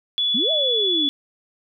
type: tone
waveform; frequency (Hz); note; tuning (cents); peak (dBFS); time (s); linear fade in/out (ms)
sine; 3423; A7; -48; -18; 0.18-1.09; 0
type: exponential two-way sweep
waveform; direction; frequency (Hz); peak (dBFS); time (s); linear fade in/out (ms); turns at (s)
sine; up then down; 196 to 659.3 to 272.3; -23; 0.34-1.09; 10; 0.51
effects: none